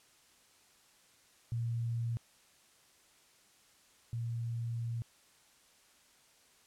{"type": "tone pair in turn", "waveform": "sine", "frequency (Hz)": [116.8, 116.8], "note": ["A#2", "A#2"], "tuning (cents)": [4, 4], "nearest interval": "unison", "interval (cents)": 0, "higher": "neither", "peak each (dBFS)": [-32, -34], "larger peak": "first", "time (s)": [[1.52, 2.17], [4.13, 5.02]], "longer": "second", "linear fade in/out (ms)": 0, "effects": ["white hiss -65 dBFS RMS until 6.66 s", "low-pass 10000 Hz 12 dB/octave"]}